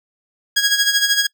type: tone with tremolo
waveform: 15% pulse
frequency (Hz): 1648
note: G#6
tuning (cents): -14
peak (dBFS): -5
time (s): 0.56-1.27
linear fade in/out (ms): 10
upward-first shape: sine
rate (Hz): 13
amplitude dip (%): 65
effects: noise-tail reverb RT60 0.1 s tail -24 dB re dry